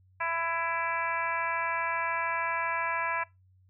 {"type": "harmonic tone", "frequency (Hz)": 332.9, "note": "E4", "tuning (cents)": 17, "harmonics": [2, 3, 4, 5, 6, 7, 8], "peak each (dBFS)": [-38, -32, -38, -34, -40, -36, -44], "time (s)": [0.2, 3.24], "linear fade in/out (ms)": 10, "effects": ["noise-tail reverb RT60 0.2 s tail -22 dB re dry", "added 93 Hz sine -59 dBFS peak until 3.69 s"]}